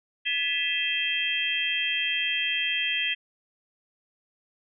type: tone cluster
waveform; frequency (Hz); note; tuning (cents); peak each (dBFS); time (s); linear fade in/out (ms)
sine; 1709 / 1984 / 2491 / 2653 / 3199; G#6 / B6 / D#7 / E7 / G7; +49 / +7 / +1 / +10 / +34; -36 / -31 / -35 / -29 / -28; 0.25-3.15; 20
effects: none